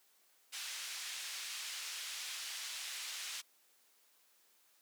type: band-pass noise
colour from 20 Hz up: pink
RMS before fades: -44 dBFS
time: 0.52-3.42 s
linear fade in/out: 20 ms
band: 2500 to 8100 Hz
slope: 12 dB/octave
effects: white hiss -70 dBFS RMS until 4.81 s + high-pass 300 Hz 12 dB/octave